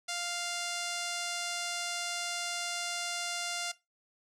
5% pulse tone with low-pass filter, 698.5 Hz, F5, in tune, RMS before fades -36 dBFS, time 0.08-3.72 s, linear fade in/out 10 ms, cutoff 11000 Hz, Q 0.66, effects noise-tail reverb RT60 0.2 s tail -17 dB re dry

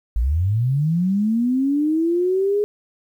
sine linear sweep, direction up, 50.9 to 419.6 Hz, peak -16 dBFS, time 0.16-2.64 s, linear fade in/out 0 ms, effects 9-bit

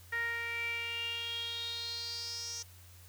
sawtooth tone with band-pass filter sweep, 466.2 Hz, A#4, in tune, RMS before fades -38 dBFS, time 0.12-2.63 s, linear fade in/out 10 ms, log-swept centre 1800 to 5900 Hz, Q 7.9, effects added 90 Hz sine -54 dBFS peak until 3.08 s + white hiss -59 dBFS RMS until 3.08 s

